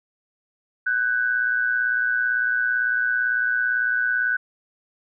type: tone pair together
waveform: sine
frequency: 1496 / 1613.9 Hz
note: F#6 / G6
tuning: +19 / +50 cents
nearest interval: minor second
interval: 131 cents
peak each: -20 / -26 dBFS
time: 0.86-4.37 s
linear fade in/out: 10 ms
effects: none